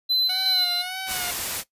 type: tone with tremolo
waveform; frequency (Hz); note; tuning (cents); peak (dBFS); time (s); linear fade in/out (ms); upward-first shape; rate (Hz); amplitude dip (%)
triangle; 4045; B7; +41; -17; 0.09-0.83; 20; square; 2.7; 40
type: tone with vibrato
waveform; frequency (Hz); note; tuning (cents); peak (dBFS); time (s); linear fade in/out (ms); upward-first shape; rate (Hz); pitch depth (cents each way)
10% pulse; 734; F#5; -14; -21; 0.29-1.31; 5; sine; 1.7; 62
type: noise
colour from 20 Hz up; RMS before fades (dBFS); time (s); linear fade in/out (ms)
white; -28; 1.06-1.64; 50
effects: noise-tail reverb RT60 0.1 s tail -17 dB re dry + resampled to 32000 Hz